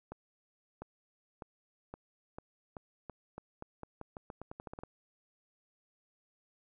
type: accelerating click train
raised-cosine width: 1 ms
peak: -29 dBFS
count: 20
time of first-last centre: 0.12-4.835 s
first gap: 700 ms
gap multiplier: 0.86
effects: none